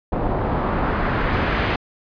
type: noise with low-pass filter sweep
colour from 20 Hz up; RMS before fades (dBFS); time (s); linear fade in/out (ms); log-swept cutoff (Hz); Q
pink; -21; 0.12-1.76; 5; 750 to 2500; 1.2
effects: resampled to 11025 Hz